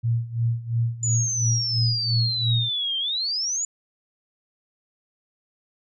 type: tone with tremolo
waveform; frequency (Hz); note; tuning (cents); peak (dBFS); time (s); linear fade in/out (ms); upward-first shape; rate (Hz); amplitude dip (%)
sine; 116.54; A#2; 0; -18; 0.03-2.7; 20; sine; 2.9; 85
type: exponential two-way sweep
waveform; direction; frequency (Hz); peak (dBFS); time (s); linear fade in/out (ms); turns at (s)
sine; down then up; 7040 to 3136 to 7040; -23; 1.03-3.65; 2; 2.98
effects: none